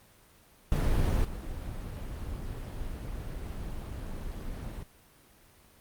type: noise with level steps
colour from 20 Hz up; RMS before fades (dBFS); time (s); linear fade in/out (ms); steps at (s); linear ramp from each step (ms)
brown; -26 / -37; 0.72-4.83; 0; 1.24; 10
effects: pink hiss -59 dBFS RMS until 5.8 s + Opus 32 kbps